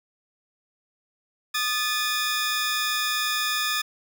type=tone pair together; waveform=15% pulse; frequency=1229 / 1736.8 Hz; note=D#6 / A6; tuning=-22 / -23 cents; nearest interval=tritone; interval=599 cents; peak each=-20 dBFS; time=1.54-3.82 s; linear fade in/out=10 ms; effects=none